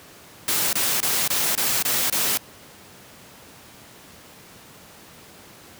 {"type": "noise bursts", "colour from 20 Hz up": "white", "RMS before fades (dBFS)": -22, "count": 7, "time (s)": [0.48, 2.374], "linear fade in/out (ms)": 2, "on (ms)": 250, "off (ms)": 24, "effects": ["pink hiss -46 dBFS RMS until 5.79 s", "high-pass 100 Hz 12 dB/octave"]}